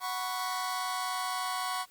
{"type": "chord", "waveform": "sawtooth", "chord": "F# suspended fourth", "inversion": "none", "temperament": "just", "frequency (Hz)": [740, 986.7, 1110], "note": ["F#5", "B5", "C#6"], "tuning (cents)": [0, -2, 2], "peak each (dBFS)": [-32, -34, -30], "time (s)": [0, 1.86], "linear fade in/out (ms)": 50, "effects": ["white hiss -61 dBFS RMS until 1.9 s", "Opus 24 kbps"]}